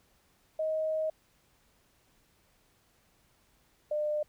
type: tone pair in turn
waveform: sine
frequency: 629 / 601.1 Hz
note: D#5 / D5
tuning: +19 / +40 cents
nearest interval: minor second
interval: 79 cents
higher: first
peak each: -28 dBFS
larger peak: neither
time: 0.59-1.1 / 3.91-4.23 s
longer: first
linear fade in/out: 5 ms
effects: pink hiss -68 dBFS RMS until 4.28 s